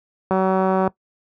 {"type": "click train", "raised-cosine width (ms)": 1, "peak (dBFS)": -6, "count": 108, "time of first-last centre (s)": [0.31, 0.876], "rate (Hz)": 189, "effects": ["noise-tail reverb RT60 0.1 s tail -19 dB re dry", "high-pass 80 Hz 12 dB/octave"]}